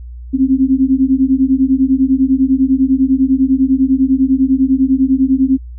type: beating tone pair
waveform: sine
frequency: 260 / 270 Hz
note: C4 / C#4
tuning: -11 / -45 cents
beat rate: 10 Hz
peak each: -12 dBFS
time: 0.33-5.58 s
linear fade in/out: 20 ms
effects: added 60 Hz sine -27 dBFS peak until 5.78 s